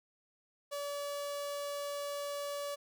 sawtooth tone with notch filter, 573 Hz, D5, 43 cents flat, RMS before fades -39 dBFS, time 0.71-2.76 s, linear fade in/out 20 ms, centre 2000 Hz, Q 1.7, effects none

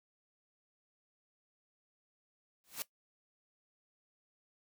white noise with exponential growth, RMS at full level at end -35 dBFS, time 2.64-2.82 s, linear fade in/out 0 ms, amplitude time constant 37 ms, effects noise-tail reverb RT60 0.1 s tail -17 dB re dry

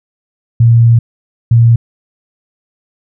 sine tone pair in turn, 116.6 / 116.6 Hz, A#2 / A#2, +1 / +1 cents, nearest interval unison, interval 0 cents, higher neither, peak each -3 dBFS, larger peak neither, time 0.6-0.99 / 1.51-1.76 s, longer first, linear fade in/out 5 ms, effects none

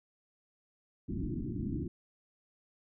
white low-pass noise, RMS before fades -36 dBFS, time 1.08-1.88 s, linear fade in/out 10 ms, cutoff 350 Hz, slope 96 dB/octave, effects none

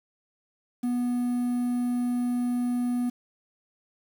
triangle tone with quantisation, 244.5 Hz, B3, 17 cents flat, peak -22 dBFS, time 0.83-3.1 s, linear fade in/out 10 ms, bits 8, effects none

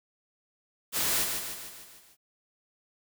white noise with echo, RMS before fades -28 dBFS, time 0.92-1.27 s, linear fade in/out 50 ms, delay 150 ms, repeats 6, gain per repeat -5 dB, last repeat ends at 2.17 s, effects none

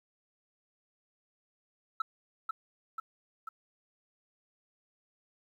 sine tone with echo, 1318.5 Hz, E6, in tune, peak -25 dBFS, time 2-2.02 s, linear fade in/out 5 ms, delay 490 ms, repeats 3, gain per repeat -4 dB, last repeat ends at 3.49 s, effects tanh soft clip ceiling -27 dBFS + 11-bit

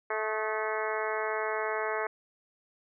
harmonic tone with a mistuned harmonic, 217.3 Hz, A3, 21 cents flat, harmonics 2 / 3 / 4 / 5 / 6 / 7 / 8 / 9 / 10, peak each -34 / -36 / -37 / -38 / -39 / -39 / -40 / -41 / -41 dBFS, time 0.1-2.07 s, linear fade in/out 5 ms, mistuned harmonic 6, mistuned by -39 cents, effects none

